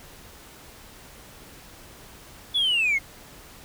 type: linear sweep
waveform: sine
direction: down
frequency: 3475 to 2097 Hz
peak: -18 dBFS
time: 2.54-2.99 s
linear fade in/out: 20 ms
effects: tanh soft clip ceiling -17 dBFS + pink hiss -47 dBFS RMS until 3.64 s